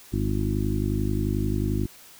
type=harmonic tone with a mistuned harmonic; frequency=51.3 Hz; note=G#1; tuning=21 cents flat; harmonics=1 / 2 / 3 / 4 / 5 / 6 / 7; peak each=-28 / -27 / -34 / -31 / -32 / -32 / -33 dBFS; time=0.12-1.87 s; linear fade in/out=20 ms; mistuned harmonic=7; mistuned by=-20 cents; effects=white hiss -49 dBFS RMS until 2.19 s